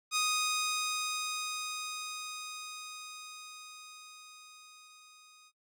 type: tone with level ramp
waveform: 10% pulse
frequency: 1244.5 Hz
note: D#6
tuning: in tune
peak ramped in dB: -19 to -49 dBFS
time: 0.11-5.52 s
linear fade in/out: 50 ms
effects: noise-tail reverb RT60 0.1 s tail -21 dB re dry + AAC 64 kbps